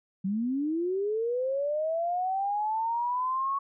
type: linear sweep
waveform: sine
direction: up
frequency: 183.7 to 1113 Hz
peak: -26 dBFS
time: 0.24-3.59 s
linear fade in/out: 10 ms
effects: none